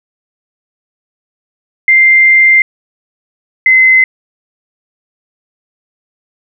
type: tone pair in turn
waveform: sine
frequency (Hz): 2093 / 2053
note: C7 / C7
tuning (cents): 0 / -33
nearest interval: unison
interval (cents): 33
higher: first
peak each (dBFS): -3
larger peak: neither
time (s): 1.88-2.62 / 3.66-4.04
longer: first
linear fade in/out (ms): 2
effects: none